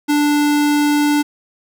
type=tone; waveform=square; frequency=293.7 Hz; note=D4; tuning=in tune; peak=-13 dBFS; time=0.08-1.23 s; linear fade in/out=20 ms; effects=none